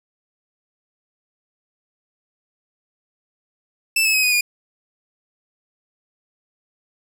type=tone with pitch steps; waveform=sawtooth; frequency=2646 / 2592 / 2538 / 2486 / 2435 Hz; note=E7 / E7 / D#7 / D#7 / D#7; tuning=+6 / -30 / +34 / -2 / -38 cents; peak=-12 dBFS; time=3.96-4.41 s; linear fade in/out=5 ms; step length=90 ms; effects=none